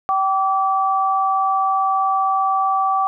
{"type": "tone pair together", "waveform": "sine", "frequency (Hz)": [772, 1156.7], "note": ["G5", "D6"], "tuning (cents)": [-27, -27], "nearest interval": "perfect fifth", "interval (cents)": 700, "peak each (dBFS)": -18, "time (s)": [0.09, 3.07], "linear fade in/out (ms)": 0, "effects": []}